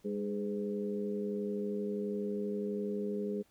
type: harmonic tone with a mistuned harmonic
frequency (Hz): 101.5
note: G#2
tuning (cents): -39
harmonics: 2 / 3 / 4 / 5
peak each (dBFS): -36 / -45 / -36 / -44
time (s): 0.04-3.43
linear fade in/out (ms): 20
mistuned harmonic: 4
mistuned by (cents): +39
effects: pink hiss -69 dBFS RMS until 3.5 s